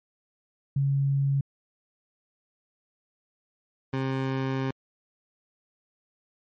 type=tone pair in turn; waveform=sine / 20% pulse; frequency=138.59 / 133.13 Hz; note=C#3 / C3; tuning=0 / +30 cents; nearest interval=minor second; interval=70 cents; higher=first; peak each=-21 dBFS; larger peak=neither; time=0.76-1.41 / 3.93-4.71 s; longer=second; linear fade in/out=5 ms; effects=low-pass 3000 Hz 12 dB/octave + MP3 48 kbps